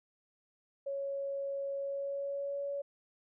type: tone with pitch glide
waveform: sine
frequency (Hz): 554.4 to 563.8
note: C#5 to C#5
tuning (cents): 0 to +29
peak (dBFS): -34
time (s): 0.86-2.82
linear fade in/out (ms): 10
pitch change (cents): +29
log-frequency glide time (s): 1.76-2.7
effects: none